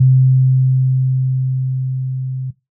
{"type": "tone with level ramp", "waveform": "sine", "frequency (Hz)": 130.3, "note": "C3", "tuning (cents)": -7, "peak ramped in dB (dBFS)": [-6, -20], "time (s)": [0, 2.51], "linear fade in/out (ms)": 10, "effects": ["noise-tail reverb RT60 0.2 s tail -17 dB re dry"]}